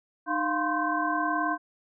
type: tone cluster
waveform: sine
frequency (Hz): 306.7 / 700 / 1029 / 1068 / 1547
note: D#4 / F5 / C6 / C6 / G6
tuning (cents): -25 / +4 / -29 / +35 / -23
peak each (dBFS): -31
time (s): 0.26-1.58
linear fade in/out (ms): 50
effects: none